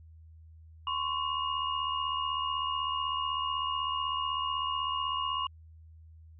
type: tone cluster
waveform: sine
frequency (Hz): 1031 / 1107 / 2853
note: C6 / C#6 / F7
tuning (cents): -26 / -3 / +36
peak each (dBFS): -34 / -33 / -35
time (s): 0.87-5.47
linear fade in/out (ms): 2
effects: added 80 Hz sine -50 dBFS peak until 6.39 s